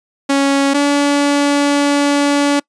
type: tone pair in turn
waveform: sawtooth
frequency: 277.2 / 286.3 Hz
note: C#4 / D4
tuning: 0 / -44 cents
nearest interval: minor second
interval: 56 cents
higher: second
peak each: -7 dBFS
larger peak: neither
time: 0.29-0.74 / 0.74-2.6 s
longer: second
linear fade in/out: 10 ms
effects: noise-tail reverb RT60 0.1 s tail -25 dB re dry + resampled to 22050 Hz